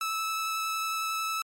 sawtooth tone with vibrato, 1308 Hz, E6, 14 cents flat, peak -25 dBFS, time 0.01-1.42 s, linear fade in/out 2 ms, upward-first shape sine, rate 11 Hz, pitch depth 8 cents each way, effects MP3 64 kbps

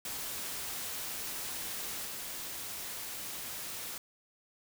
white noise with level steps, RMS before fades -39 / -41 dBFS, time 0.05-3.98 s, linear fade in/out 2 ms, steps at 2.05 s, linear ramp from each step 2 ms, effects none

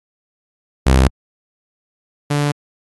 sawtooth tone pair in turn, 65.41 / 145.57 Hz, C2 / D3, 0 / -15 cents, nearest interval octave + major second, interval 1385 cents, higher second, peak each -5 / -11 dBFS, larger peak first, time 0.86-1.08 / 2.3-2.52 s, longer neither, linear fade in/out 10 ms, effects AAC 32 kbps

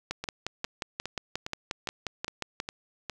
two click trains, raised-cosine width 0.2 ms, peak -17 / -14 dBFS, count 8 / 15, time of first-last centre 0.24-3.097 / 0.11-2.601 s, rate 2.45 / 5.62 Hz, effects 9-bit

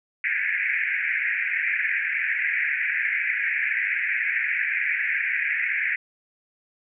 white band-pass noise, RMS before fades -25 dBFS, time 0.24-5.96 s, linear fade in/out 2 ms, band 1600 to 2400 Hz, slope 96 dB/octave, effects none

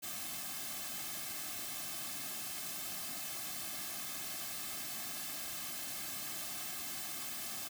white noise with comb filter, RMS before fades -42 dBFS, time 0.02-7.69 s, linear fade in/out 20 ms, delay 2.1 ms, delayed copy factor -0.95, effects none

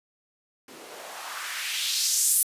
blue noise with band-pass filter sweep, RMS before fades -28 dBFS, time 0.68-2.43 s, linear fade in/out 2 ms, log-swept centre 280 to 11000 Hz, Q 1.9, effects resampled to 32000 Hz

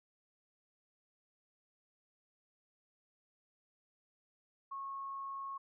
sine tone, 1094 Hz, C#6, 23 cents flat, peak -40 dBFS, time 4.71-5.58 s, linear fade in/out 10 ms, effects none

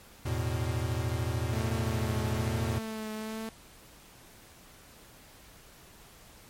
square chord, E suspended fourth, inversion none, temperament equal with one note detuned, 83.51 / 110 / 123.47 Hz, E2 / A2 / B2, +23 / 0 / 0 cents, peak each -34 dBFS, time 0.25-2.79 s, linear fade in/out 10 ms
sawtooth tone with vibrato, 220.3 Hz, A3, 2 cents sharp, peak -31 dBFS, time 1.53-3.49 s, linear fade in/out 0 ms, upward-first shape triangle, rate 1.1 Hz, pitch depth 36 cents each way
effects pink hiss -54 dBFS RMS until 6.49 s + MP3 64 kbps

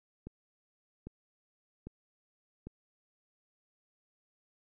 click train, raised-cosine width 3 ms, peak -30 dBFS, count 4, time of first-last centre 0.27-2.67 s, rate 1.25 Hz, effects none

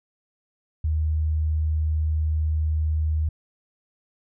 sine tone, 77.78 Hz, D#2, in tune, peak -20 dBFS, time 0.84-3.29 s, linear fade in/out 5 ms, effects none

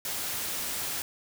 white noise, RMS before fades -33 dBFS, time 0.05-1.02 s, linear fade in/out 2 ms, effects none

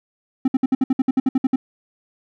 triangle tone bursts, 261.6 Hz, C4, in tune, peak -11 dBFS, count 13, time 0.45-1.56 s, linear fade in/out 5 ms, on 30 ms, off 60 ms, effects none

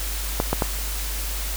clicks, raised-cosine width 1 ms, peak -6 dBFS, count 3, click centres 0.401 / 0.53 / 0.622 s, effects added 50 Hz sine -27 dBFS peak until 1.56 s + white hiss -31 dBFS RMS until 1.56 s

